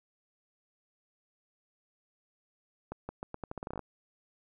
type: accelerating click train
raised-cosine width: 1 ms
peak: -24 dBFS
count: 14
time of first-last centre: 2.92-3.793 s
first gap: 170 ms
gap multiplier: 0.82
effects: none